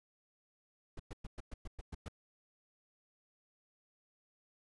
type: noise bursts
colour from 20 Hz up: brown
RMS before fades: -43 dBFS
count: 9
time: 0.97-2.084 s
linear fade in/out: 5 ms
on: 26 ms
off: 110 ms
effects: resampled to 24000 Hz